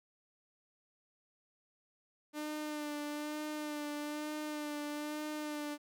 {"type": "tone with vibrato", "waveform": "sawtooth", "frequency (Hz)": 299, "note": "D4", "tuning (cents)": 31, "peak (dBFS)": -34, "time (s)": [2.33, 5.78], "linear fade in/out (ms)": 50, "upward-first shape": "sine", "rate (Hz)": 1.1, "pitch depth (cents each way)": 27, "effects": []}